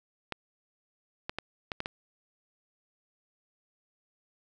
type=clicks; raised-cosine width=0.3 ms; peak=-17 dBFS; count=6; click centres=0.323 / 1.295 / 1.386 / 1.718 / 1.804 / 1.859 s; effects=none